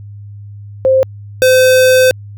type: tone pair in turn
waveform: sine / square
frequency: 526 / 513.7 Hz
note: C5 / C5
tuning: +9 / -32 cents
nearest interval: unison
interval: 41 cents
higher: first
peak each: -6 dBFS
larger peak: neither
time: 0.85-1.03 / 1.42-2.11 s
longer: second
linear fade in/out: 0 ms
effects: added 102 Hz sine -28 dBFS peak until 2.37 s